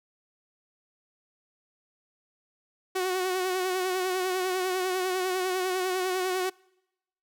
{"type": "tone with vibrato", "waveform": "sawtooth", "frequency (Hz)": 370, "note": "F#4", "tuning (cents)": 0, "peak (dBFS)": -22, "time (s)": [2.95, 6.5], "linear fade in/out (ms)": 10, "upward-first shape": "sine", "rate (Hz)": 10, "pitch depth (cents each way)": 39, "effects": ["noise-tail reverb RT60 0.9 s tail -26 dB re dry"]}